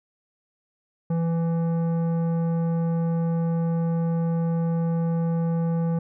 triangle tone with tanh clipping, 166.5 Hz, E3, 18 cents sharp, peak -23 dBFS, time 1.1-5.99 s, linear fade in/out 5 ms, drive 16 dB, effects none

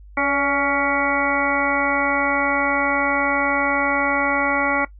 harmonic tone with a mistuned harmonic, 280 Hz, C#4, 18 cents sharp, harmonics 1 / 2 / 3 / 4 / 5 / 7 / 8, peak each -25 / -25 / -25 / -25 / -25 / -25 / -25 dBFS, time 0.17-4.85 s, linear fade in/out 5 ms, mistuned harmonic 2, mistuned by +37 cents, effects noise-tail reverb RT60 0.1 s tail -18 dB re dry + added 50 Hz sine -40 dBFS peak until 4.99 s

